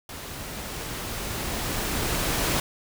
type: noise with level ramp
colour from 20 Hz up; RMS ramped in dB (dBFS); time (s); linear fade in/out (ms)
pink; -38 to -24; 0.09-2.6; 2
effects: none